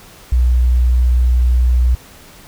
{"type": "tone", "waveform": "sine", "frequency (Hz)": 61.5, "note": "B1", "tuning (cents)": -7, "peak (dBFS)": -9, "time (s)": [0.32, 1.95], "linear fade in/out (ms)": 5, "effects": ["pink hiss -41 dBFS RMS until 2.47 s"]}